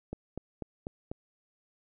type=click train; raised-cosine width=2 ms; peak=-23 dBFS; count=5; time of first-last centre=0.13-1.115 s; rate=4.06 Hz; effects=none